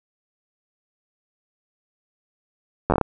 slowing click train, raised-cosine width 1 ms, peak -4 dBFS, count 7, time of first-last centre 2.9-3.013 s, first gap 10 ms, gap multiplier 1.25, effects none

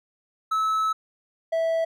triangle tone pair in turn, 1300 / 655.5 Hz, E6 / E5, -24 / -10 cents, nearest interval octave, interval 1186 cents, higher first, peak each -19 / -19 dBFS, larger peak neither, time 0.51-0.93 / 1.52-1.85 s, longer first, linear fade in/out 10 ms, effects none

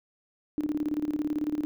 sine tone with tremolo, 300.1 Hz, D4, 38 cents sharp, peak -24 dBFS, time 0.58-1.65 s, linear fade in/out 0 ms, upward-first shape square, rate 18 Hz, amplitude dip 75%, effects none

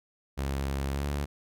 sawtooth tone with pitch glide, 68.6 to 71.47 Hz, C#2 to D2, -17 to -47 cents, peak -25 dBFS, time 0.37-1.26 s, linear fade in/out 20 ms, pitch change +70 cents, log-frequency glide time 0.92-1.04 s, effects none

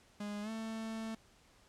45% pulse tone with pitch glide, 206.5 to 222.6 Hz, G#3 to A3, -10 to +20 cents, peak -39 dBFS, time 0.2-1.15 s, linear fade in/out 5 ms, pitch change +130 cents, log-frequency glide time 0.42-0.5 s, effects pink hiss -65 dBFS RMS until 1.68 s + low-pass 9000 Hz 12 dB/octave

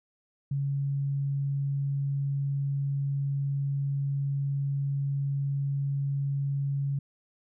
sine tone, 139.5 Hz, C#3, 11 cents sharp, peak -26 dBFS, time 0.51-6.99 s, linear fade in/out 5 ms, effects none

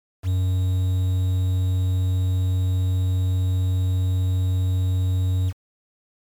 triangle tone with quantisation, 92.5 Hz, F#2, in tune, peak -16 dBFS, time 0.23-5.53 s, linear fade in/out 50 ms, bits 7, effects MP3 96 kbps

